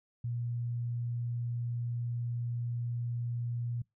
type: tone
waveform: sine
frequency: 119.4 Hz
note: A#2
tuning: 42 cents sharp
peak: -32 dBFS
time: 0.24-3.82 s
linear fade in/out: 5 ms
effects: noise-tail reverb RT60 0.2 s tail -25 dB re dry